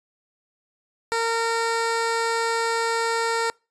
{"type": "tone", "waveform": "15% pulse", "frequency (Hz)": 458.7, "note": "A#4", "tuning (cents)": -28, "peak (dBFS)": -15, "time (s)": [1.12, 3.5], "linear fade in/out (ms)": 0, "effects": ["noise-tail reverb RT60 0.3 s tail -26 dB re dry", "resampled to 22050 Hz"]}